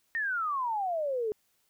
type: exponential sweep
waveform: sine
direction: down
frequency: 1864.7 to 414.7 Hz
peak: -28 dBFS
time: 0.15-1.32 s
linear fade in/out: 0 ms
effects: white hiss -72 dBFS RMS until 1.69 s